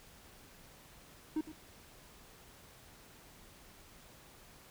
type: tone with echo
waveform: triangle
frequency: 311.3 Hz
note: D#4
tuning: 1 cent sharp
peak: -29 dBFS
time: 1.36-1.41 s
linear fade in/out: 5 ms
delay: 110 ms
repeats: 1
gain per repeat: -14 dB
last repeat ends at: 1.52 s
effects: pink hiss -58 dBFS RMS until 4.7 s